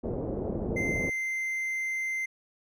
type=low-pass noise; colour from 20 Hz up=white; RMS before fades=-32 dBFS; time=0.03-1.1 s; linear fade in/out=10 ms; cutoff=500 Hz; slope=24 dB/octave
type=tone; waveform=triangle; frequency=2081 Hz; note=C7; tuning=10 cents flat; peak=-27 dBFS; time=0.76-2.26 s; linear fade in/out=10 ms
effects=none